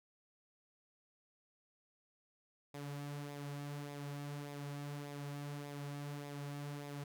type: tone with flanger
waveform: sawtooth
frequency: 143.9 Hz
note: D3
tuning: 35 cents flat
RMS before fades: -45 dBFS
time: 2.74-7.04 s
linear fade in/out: 5 ms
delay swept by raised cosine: 0.67 to 4.97 ms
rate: 1.7 Hz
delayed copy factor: -0.5
effects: none